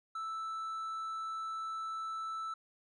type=tone; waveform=triangle; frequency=1318.5 Hz; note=E6; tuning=in tune; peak=-35 dBFS; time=0.15-2.54 s; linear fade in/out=5 ms; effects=resampled to 24000 Hz